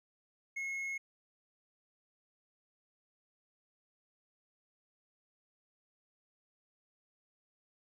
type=tone with hard clipping; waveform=sine; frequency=2171 Hz; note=C#7; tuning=37 cents flat; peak=-37 dBFS; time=0.56-0.98 s; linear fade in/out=10 ms; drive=3 dB; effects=none